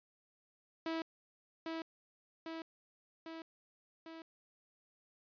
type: tone with echo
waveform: sawtooth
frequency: 325.7 Hz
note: E4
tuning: 21 cents flat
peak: -32 dBFS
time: 0.86-1.02 s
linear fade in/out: 2 ms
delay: 800 ms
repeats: 4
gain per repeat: -3 dB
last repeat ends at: 4.22 s
effects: resampled to 11025 Hz